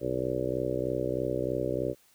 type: harmonic tone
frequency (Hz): 63.2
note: B1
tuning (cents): +41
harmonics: 1 / 2 / 3 / 4 / 5 / 6 / 7 / 8 / 9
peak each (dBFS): -44 / -37 / -44 / -40 / -35 / -34 / -36 / -35 / -34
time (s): 0-1.95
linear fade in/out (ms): 50
effects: white hiss -63 dBFS RMS until 2.14 s

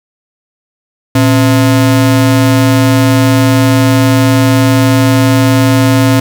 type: ring-modulated tone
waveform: square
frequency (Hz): 193.4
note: G3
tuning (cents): -23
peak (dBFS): -3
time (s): 1.15-6.2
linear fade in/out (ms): 5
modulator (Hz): 76.3
effects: 7-bit

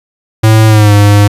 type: tone with pitch glide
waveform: square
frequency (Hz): 110 to 102.63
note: A2 to G#2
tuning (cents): 0 to -20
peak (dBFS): -3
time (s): 0.43-1.28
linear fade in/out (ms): 10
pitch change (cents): -120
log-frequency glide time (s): 0.67-0.93
effects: resampled to 32000 Hz

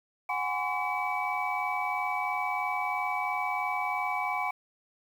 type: tone cluster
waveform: sine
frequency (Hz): 738 / 818 / 1023 / 1126 / 2286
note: F#5 / G#5 / C6 / C#6 / D7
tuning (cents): -5 / -26 / -39 / +27 / -47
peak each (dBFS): -33 / -34 / -34 / -37 / -33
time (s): 0.29-4.51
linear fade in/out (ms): 5
effects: tanh soft clip ceiling -18 dBFS + 9-bit

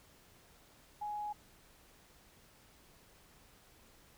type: tone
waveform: sine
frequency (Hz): 835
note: G#5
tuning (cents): +9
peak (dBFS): -37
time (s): 1.01-1.33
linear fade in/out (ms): 10
effects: pink hiss -63 dBFS RMS until 4.17 s

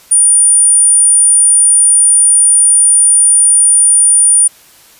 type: tone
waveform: sine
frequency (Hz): 9450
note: D9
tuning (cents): +10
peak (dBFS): -4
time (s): 0.11-4.48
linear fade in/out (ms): 10
effects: white hiss -42 dBFS RMS until 4.99 s + resampled to 32000 Hz

